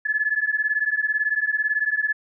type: beating tone pair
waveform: sine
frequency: 1709 / 1727 Hz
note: G#6 / A6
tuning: +49 / -33 cents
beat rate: 18 Hz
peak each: -23 dBFS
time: 0.05-2.13 s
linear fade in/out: 10 ms
effects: none